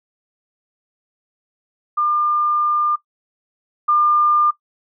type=tone pair in turn; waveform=sine; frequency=1200 / 1200 Hz; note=D6 / D6; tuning=+37 / +37 cents; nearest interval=unison; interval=0 cents; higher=neither; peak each=-15 / -12 dBFS; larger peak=second; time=1.97-2.96 / 3.88-4.51 s; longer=first; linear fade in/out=10 ms; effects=noise-tail reverb RT60 0.1 s tail -19 dB re dry